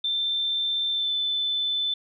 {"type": "tone with pitch glide", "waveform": "sine", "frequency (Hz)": [3562, 3519], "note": ["A7", "A7"], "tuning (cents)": [21, 0], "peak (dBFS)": -23, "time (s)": [0.04, 1.94], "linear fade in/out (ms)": 5, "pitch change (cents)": -21, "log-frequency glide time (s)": [0.91, 1.13], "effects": []}